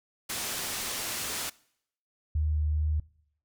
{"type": "low-pass noise", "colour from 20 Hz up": "white", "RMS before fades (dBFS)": -34, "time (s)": [0.29, 1.5], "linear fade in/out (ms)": 10, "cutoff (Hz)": 11000, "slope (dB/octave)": 12}
{"type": "tone with vibrato", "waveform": "sine", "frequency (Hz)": 76.3, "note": "D#2", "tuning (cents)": -33, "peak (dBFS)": -24, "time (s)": [2.35, 3], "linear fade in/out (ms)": 5, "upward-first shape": "sine", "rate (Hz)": 2.4, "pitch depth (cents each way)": 9}
{"effects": ["noise-tail reverb RT60 0.7 s tail -23 dB re dry"]}